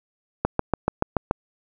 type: click train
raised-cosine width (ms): 1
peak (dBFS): -5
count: 7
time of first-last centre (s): 0.45-1.311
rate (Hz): 6.97
effects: none

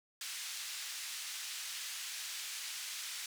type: band-pass noise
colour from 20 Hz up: white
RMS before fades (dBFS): -43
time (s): 0.21-3.26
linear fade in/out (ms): 2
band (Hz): 1900 to 7100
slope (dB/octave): 12
effects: none

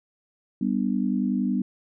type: chord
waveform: sine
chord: G major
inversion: none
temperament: equal with one note detuned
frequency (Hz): 196 / 246.9 / 297.4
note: G3 / B3 / D4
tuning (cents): 0 / 0 / +22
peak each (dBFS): -25 / -25 / -30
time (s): 0.61-1.62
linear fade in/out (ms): 5
effects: none

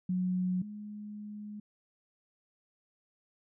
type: tone pair in turn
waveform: sine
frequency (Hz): 182.9 / 209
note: F#3 / G#3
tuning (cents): -20 / +11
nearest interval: major second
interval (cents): 231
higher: second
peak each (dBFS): -28 / -40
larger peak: first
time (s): 0.09-0.62 / 0.62-1.6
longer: second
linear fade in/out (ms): 5
effects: none

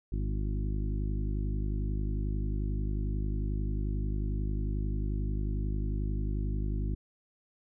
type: harmonic tone with a mistuned harmonic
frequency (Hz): 51.2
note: G#1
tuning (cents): -24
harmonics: 1 / 2 / 3 / 4 / 5 / 6 / 7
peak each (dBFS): -30 / -36 / -40 / -42 / -44 / -46 / -47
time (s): 0.12-6.95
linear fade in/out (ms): 5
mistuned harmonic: 6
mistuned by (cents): +18
effects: none

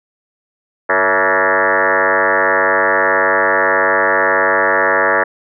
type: tone with frequency modulation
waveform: sine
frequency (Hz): 1151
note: D6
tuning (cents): -35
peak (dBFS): -10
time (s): 0.89-5.24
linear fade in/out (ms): 10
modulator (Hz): 98.3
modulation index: 7.4
effects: none

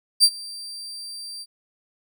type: tone with ADSR envelope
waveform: 35% pulse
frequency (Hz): 4699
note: D8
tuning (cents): 0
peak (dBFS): -8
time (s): 0.2-1.46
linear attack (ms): 36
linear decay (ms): 59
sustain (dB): -24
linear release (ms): 43
effects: none

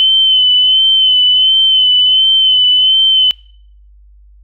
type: tone with vibrato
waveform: sine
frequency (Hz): 3047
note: G7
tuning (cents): -50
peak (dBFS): -6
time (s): 0-3.31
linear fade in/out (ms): 0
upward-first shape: sine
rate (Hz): 1.4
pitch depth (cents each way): 33
effects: noise-tail reverb RT60 0.6 s tail -26 dB re dry + added 50 Hz sine -39 dBFS peak until 4.43 s

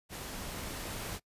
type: noise with level ramp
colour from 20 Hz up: pink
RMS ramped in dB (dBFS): -42 to -39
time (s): 0.09-1.2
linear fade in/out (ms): 50
effects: noise-tail reverb RT60 0.1 s tail -23 dB re dry + resampled to 32000 Hz

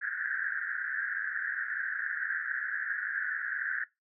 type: band-pass noise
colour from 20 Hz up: pink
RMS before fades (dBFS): -34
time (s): 0.01-3.85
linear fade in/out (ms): 20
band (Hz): 1500 to 1800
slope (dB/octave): 96
effects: noise-tail reverb RT60 0.2 s tail -21 dB re dry

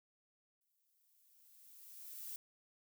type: noise with exponential growth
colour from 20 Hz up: violet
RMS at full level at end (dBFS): -45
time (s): 0.61-2.36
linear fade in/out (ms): 1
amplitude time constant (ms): 380
effects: none

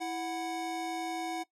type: tone pair together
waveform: square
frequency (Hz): 329.6 / 738.6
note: E4 / F#5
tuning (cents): 0 / -3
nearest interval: octave + major second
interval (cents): 1397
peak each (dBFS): -38 / -36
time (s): 0-1.44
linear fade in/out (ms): 20
effects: noise-tail reverb RT60 0.1 s tail -19 dB re dry + low-pass 10000 Hz 12 dB/octave

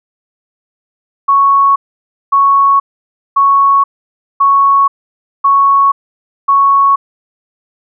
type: tone bursts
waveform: sine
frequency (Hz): 1108.7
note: C#6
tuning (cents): 0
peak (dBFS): -5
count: 6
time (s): 1.28-6.96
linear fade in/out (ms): 10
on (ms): 480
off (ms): 560
effects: none

